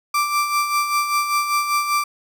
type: tone with tremolo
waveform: 35% pulse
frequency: 1174.7 Hz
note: D6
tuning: in tune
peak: -14 dBFS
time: 0.14-2.04 s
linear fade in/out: 5 ms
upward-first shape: sine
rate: 5.1 Hz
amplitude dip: 55%
effects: none